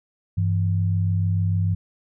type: tone pair together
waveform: sine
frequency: 98 / 164.82 Hz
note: G2 / E3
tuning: 0 / 0 cents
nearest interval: major sixth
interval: 900 cents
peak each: -19 / -26 dBFS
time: 0.37-1.75 s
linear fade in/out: 10 ms
effects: none